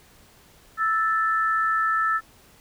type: tone pair together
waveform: sine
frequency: 1318.5 / 1760 Hz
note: E6 / A6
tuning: 0 / 0 cents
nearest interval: perfect fourth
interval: 500 cents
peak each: -21 / -25 dBFS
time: 0.77-2.21 s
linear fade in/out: 50 ms
effects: pink hiss -54 dBFS RMS until 2.6 s